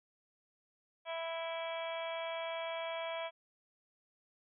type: harmonic tone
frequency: 329.6 Hz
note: E4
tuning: in tune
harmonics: 2 / 3 / 4 / 5 / 6 / 7 / 8 / 9 / 10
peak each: -39 / -44 / -51 / -52 / -55 / -46 / -56 / -59 / -48 dBFS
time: 1.05-3.31 s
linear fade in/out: 50 ms
effects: none